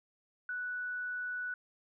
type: tone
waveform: sine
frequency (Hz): 1480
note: F#6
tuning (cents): 0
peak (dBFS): -35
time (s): 0.49-1.54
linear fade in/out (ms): 2
effects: none